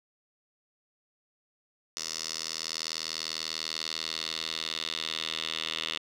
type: tone with band-pass filter sweep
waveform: 10% pulse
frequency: 80.2 Hz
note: E2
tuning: 47 cents flat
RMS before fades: -35 dBFS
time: 1.97-5.98 s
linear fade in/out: 0 ms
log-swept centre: 5500 to 3300 Hz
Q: 3.5
effects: none